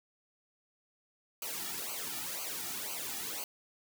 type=noise with flanger; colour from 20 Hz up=white; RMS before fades=-39 dBFS; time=1.42-3.44 s; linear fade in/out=2 ms; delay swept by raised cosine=0.55 to 1.95 ms; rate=2 Hz; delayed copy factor=-0.85; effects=none